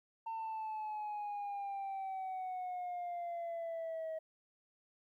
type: exponential sweep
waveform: sine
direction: down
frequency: 905 to 636 Hz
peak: -36 dBFS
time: 0.26-4.19 s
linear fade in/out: 10 ms
effects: tanh soft clip ceiling -37 dBFS + 13-bit